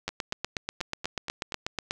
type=two click trains; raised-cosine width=0.2 ms; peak=-12 / -18 dBFS; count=16 / 7; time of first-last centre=0.08-1.909 / 0.09-1.522 s; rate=8.2 / 4.19 Hz; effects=none